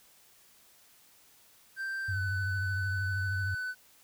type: tone with pitch glide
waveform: triangle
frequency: 1568 to 1502.4 Hz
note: G6 to F#6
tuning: 0 to +26 cents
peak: -31 dBFS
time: 1.76-3.75 s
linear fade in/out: 50 ms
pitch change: -74 cents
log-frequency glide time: 2.08-2.19 s
type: tone with vibrato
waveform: sine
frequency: 96.3 Hz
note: G2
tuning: 30 cents flat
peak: -31 dBFS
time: 2.08-3.55 s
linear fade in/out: 10 ms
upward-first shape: triangle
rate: 13 Hz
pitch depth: 93 cents each way
effects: white hiss -61 dBFS RMS until 4.03 s